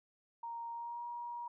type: tone with pitch glide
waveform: sine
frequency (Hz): 932.3 to 952.4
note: A#5 to A#5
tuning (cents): 0 to +37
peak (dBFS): -40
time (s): 0.43-1.48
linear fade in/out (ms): 5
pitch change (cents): +37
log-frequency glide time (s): 0.71-1.05
effects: none